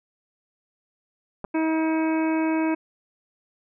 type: clicks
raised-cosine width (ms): 1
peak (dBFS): -19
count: 2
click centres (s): 1.443 / 1.448
type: harmonic tone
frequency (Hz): 319.1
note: D#4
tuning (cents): +44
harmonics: 1 / 2 / 3 / 4 / 5 / 6 / 7 / 8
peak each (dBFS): -21 / -31 / -31 / -41 / -37 / -48 / -37 / -39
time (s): 1.54-2.75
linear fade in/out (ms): 10
effects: none